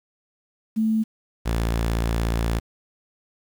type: tone pair in turn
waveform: sine / sawtooth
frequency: 220 / 56.78 Hz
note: A3 / A#1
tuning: 0 / -45 cents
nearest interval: octave + major seventh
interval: 2345 cents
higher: first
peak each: -18 / -17 dBFS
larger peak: second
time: 0.76-1.04 / 1.45-2.6 s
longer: second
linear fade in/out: 20 ms
effects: 8-bit